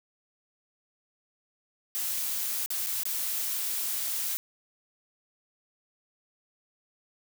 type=noise with dropouts; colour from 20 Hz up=blue; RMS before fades=-31 dBFS; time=1.95-4.37 s; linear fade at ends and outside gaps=0 ms; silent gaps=2.66-2.704 / 2.863-2.869 / 3.034-3.054 s; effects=none